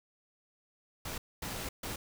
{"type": "noise bursts at uneven times", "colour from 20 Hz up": "pink", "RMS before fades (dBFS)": -39, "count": 3, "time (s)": [[1.05, 1.18], [1.42, 1.69], [1.83, 1.96]], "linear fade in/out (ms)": 5, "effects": []}